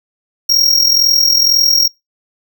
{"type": "tone with amplitude modulation", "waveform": "square", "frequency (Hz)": 5588, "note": "F8", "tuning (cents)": 0, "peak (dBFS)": -6, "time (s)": [0.49, 1.88], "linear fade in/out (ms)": 10, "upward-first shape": "sine", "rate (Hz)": 42, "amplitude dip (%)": 65, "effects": ["noise-tail reverb RT60 0.2 s tail -25 dB re dry"]}